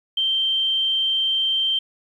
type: tone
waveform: sine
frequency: 3136 Hz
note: G7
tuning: in tune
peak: -18 dBFS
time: 0.17-1.79 s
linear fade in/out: 5 ms
effects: 9-bit